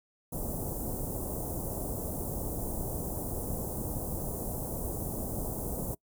pink band-stop noise, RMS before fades -35 dBFS, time 0.32-5.95 s, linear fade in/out 10 ms, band 750 to 9100 Hz, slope 24 dB/octave, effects noise-tail reverb RT60 0.1 s tail -25 dB re dry

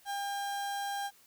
35% pulse tone, 802 Hz, G5, 39 cents sharp, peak -32 dBFS, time 0.05-1.11 s, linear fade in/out 50 ms, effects white hiss -62 dBFS RMS until 1.26 s

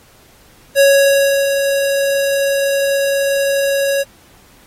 square tone with ADSR envelope, 554.4 Hz, C#5, in tune, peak -7 dBFS, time 0.75-4.04 s, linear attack 44 ms, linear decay 650 ms, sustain -7 dB, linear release 25 ms, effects pink hiss -48 dBFS RMS until 4.66 s + AAC 48 kbps

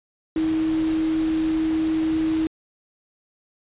sine tone in noise, 318.4 Hz, D#4, 40 cents sharp, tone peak -19 dBFS, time 0.36-2.47 s, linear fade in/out 2 ms, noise pink, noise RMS -36 dBFS, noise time 0.36-2.47 s, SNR +14 dB, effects resampled to 8000 Hz

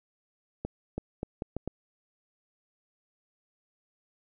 accelerating click train, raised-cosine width 2 ms, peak -19 dBFS, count 6, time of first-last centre 0.65-1.676 s, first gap 330 ms, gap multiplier 0.76, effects none

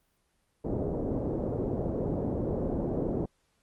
white low-pass noise, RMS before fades -31 dBFS, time 0.64-3.26 s, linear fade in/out 10 ms, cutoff 510 Hz, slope 24 dB/octave, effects pink hiss -73 dBFS RMS until 3.62 s + Opus 32 kbps

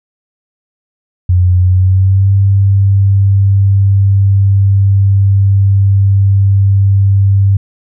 sine tone with pitch glide, 90.3 to 98.47 Hz, F#2 to G2, -42 to +8 cents, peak -5 dBFS, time 1.29-7.57 s, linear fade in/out 5 ms, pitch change +150 cents, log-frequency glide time 1.55-2.33 s, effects none

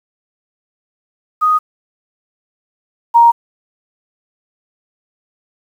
sine tone pair in turn, 1244.5 / 936.4 Hz, D#6 / A#5, 0 / +8 cents, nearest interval perfect fourth, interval 492 cents, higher first, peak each -9 / -4 dBFS, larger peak second, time 1.41-1.59 / 3.14-3.32 s, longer neither, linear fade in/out 20 ms, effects 7-bit

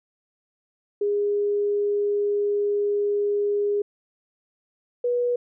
sine tone pair in turn, 409.9 / 486.5 Hz, G#4 / B4, -23 / -26 cents, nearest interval minor third, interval 297 cents, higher second, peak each -20 dBFS, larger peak neither, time 1.01-3.82 / 5.04-5.36 s, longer first, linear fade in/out 5 ms, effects none

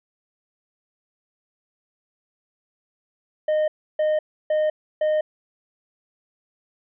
triangle tone bursts, 615 Hz, D#5, 20 cents flat, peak -16 dBFS, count 4, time 3.48-5.21 s, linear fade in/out 5 ms, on 200 ms, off 310 ms, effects resampled to 8000 Hz

